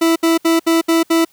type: tone bursts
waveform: 40% pulse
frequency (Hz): 329.6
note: E4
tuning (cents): 0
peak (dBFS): -10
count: 6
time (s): 0.01-1.25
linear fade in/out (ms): 10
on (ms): 150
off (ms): 68
effects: white hiss -54 dBFS RMS until 1.32 s